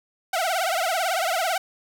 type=tone with vibrato; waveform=sawtooth; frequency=707 Hz; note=F5; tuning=21 cents sharp; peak=-18 dBFS; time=0.33-1.58 s; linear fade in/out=5 ms; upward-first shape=triangle; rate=18 Hz; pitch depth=200 cents each way; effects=none